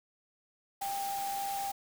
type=tone in noise; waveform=sine; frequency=793 Hz; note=G5; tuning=20 cents sharp; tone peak=-33 dBFS; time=0.81-1.72 s; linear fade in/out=10 ms; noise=white; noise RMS=-42 dBFS; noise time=0.81-1.72 s; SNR=+6 dB; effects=none

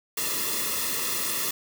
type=noise with comb filter; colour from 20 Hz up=white; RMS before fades=-28 dBFS; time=0.17-1.51 s; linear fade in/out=5 ms; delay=1.3 ms; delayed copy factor=-1; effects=none

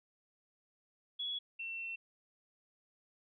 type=tone pair in turn; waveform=sine; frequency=3371 / 2701 Hz; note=G#7 / E7; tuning=+25 / +42 cents; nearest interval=major third; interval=383 cents; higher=first; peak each=-36 / -39 dBFS; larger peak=first; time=1.19-1.39 / 1.59-1.96 s; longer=second; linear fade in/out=10 ms; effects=none

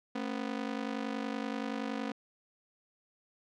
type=ring-modulated tone; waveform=sawtooth; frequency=247.4 Hz; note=B3; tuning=3 cents sharp; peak=-27 dBFS; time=0.15-2.12 s; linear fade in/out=5 ms; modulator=25.3 Hz; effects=low-pass 4000 Hz 12 dB/octave

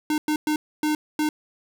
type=tone bursts at uneven times; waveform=square; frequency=304.1 Hz; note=D#4; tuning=40 cents flat; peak=-21 dBFS; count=5; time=0.1-0.18 / 0.28-0.36 / 0.47-0.56 / 0.83-0.95 / 1.19-1.29 s; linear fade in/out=2 ms; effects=none

